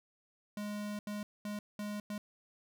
square tone bursts at uneven times, 207.7 Hz, G#3, in tune, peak -38 dBFS, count 5, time 0.57-0.99 / 1.07-1.23 / 1.45-1.59 / 1.79-2 / 2.1-2.18 s, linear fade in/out 2 ms, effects none

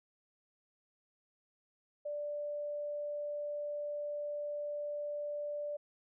sine tone, 587.3 Hz, D5, in tune, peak -36 dBFS, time 2.05-5.77 s, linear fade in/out 10 ms, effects none

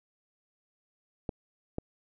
clicks, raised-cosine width 2 ms, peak -19 dBFS, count 2, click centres 1.292 / 1.784 s, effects none

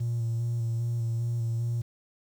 triangle tone with vibrato, 116.54 Hz, A#2, in tune, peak -23 dBFS, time 0-1.82 s, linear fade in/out 10 ms, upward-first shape square, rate 2.5 Hz, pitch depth 22 cents each way, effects tanh soft clip ceiling -22 dBFS + 9-bit

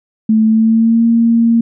sine tone with pitch glide, 219.3 to 231 Hz, A3 to A#3, -6 to -16 cents, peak -7 dBFS, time 0.29-1.61 s, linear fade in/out 5 ms, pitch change +90 cents, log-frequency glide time 0.45-1.05 s, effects none

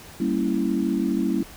sine chord, G diminished seventh, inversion none, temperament equal with one note detuned, 196 / 230.9 / 277.2 / 329.6 Hz, G3 / Bb3 / Db4 / Fb4, 0 / -16 / 0 / 0 cents, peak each -26 dBFS, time 0.2-1.43 s, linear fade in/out 5 ms, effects pink hiss -44 dBFS RMS until 1.56 s

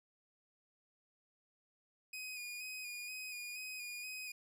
sawtooth tone with vibrato, 2478 Hz, D#7, 8 cents flat, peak -40 dBFS, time 2.13-4.32 s, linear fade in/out 5 ms, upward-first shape square, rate 2.1 Hz, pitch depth 26 cents each way, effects none

